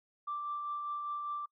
sine tone with tremolo, 1174.7 Hz, D6, in tune, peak -33 dBFS, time 0.27-1.46 s, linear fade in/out 10 ms, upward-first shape triangle, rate 5 Hz, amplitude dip 35%, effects noise-tail reverb RT60 0.1 s tail -26 dB re dry + tanh soft clip ceiling -29 dBFS

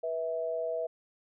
sine tone pair together, 488.1 / 651.5 Hz, B4 / E5, -20 / -20 cents, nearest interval perfect fourth, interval 500 cents, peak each -34 / -32 dBFS, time 0.03-0.87 s, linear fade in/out 10 ms, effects none

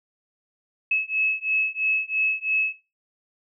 sine beating tone pair, 2584 / 2587 Hz, E7 / E7, -35 / -33 cents, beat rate 3 Hz, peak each -24 dBFS, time 0.91-2.73 s, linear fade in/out 5 ms, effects noise-tail reverb RT60 0.3 s tail -19 dB re dry

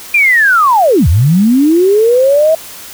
sine linear two-way sweep, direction down then up, 2441 to 70.6 to 652 Hz, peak -5 dBFS, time 0.14-2.55 s, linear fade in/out 5 ms, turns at 1.08 s, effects white hiss -30 dBFS RMS until 2.93 s

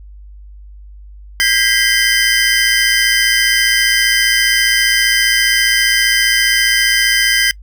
square tone cluster, 1605 / 1956 / 2071 / 3091 / 5000 Hz, G6 / B6 / C7 / G7 / D#8, +40 / -17 / -18 / -25 / +8 cents, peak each -18 dBFS, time 1.4-7.51 s, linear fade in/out 0 ms, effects noise-tail reverb RT60 0.1 s tail -25 dB re dry + added 50 Hz sine -33 dBFS peak until 7.62 s

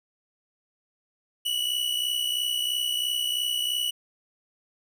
45% pulse tone pair together, 2898 / 2961 Hz, F#7 / F#7, -37 / +1 cents, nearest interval unison, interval 38 cents, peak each -30 / -26 dBFS, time 1.45-3.91 s, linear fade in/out 10 ms, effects none

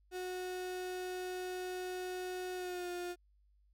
35% pulse tone with pitch glide, 366 to 354.1 Hz, F#4 to F4, -19 to +24 cents, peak -37 dBFS, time 0.11-3.16 s, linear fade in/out 50 ms, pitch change -57 cents, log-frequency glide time 2.55-2.9 s, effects added 50 Hz sine -66 dBFS peak until 3.73 s

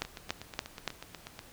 two click trains, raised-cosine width 0.2 ms, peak -13 / -24 dBFS, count 4 / 12, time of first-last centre 0.02-0.877 / 0.05-1.391 s, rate 3.5 / 8.2 Hz, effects pink hiss -54 dBFS RMS until 1.52 s

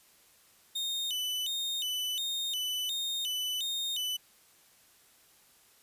40% pulse tone with vibrato, 3322 Hz, G#7, in tune, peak -30 dBFS, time 0.75-4.17 s, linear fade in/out 10 ms, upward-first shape square, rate 1.4 Hz, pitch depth 180 cents each way, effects white hiss -62 dBFS RMS until 5.82 s + resampled to 32000 Hz

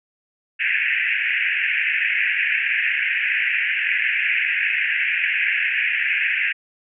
white band-pass noise, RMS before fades -21 dBFS, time 0.59-6.53 s, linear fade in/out 20 ms, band 1600 to 2700 Hz, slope 96 dB/octave, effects none

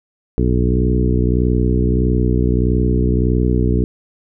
harmonic tone with a mistuned harmonic, 61.6 Hz, B1, 4 cents flat, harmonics 1 / 2 / 3 / 4 / 5 / 6 / 7, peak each -16 / -19 / -21 / -22 / -23 / -24 / -24 dBFS, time 0.38-3.84 s, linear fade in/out 0 ms, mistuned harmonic 1, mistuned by +27 cents, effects none

